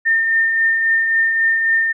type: tone with tremolo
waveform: sine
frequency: 1812 Hz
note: A#6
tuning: 50 cents flat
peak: -11 dBFS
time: 0.05-1.93 s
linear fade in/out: 20 ms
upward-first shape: triangle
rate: 3.7 Hz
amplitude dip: 40%
effects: none